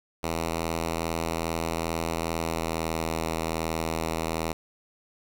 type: tone with pitch glide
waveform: 5% pulse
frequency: 82.41 to 81.23 Hz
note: E2 to E2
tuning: 0 to -25 cents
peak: -16 dBFS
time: 0.23-4.53 s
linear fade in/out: 5 ms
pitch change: -25 cents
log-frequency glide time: 2.33-2.93 s
effects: 9-bit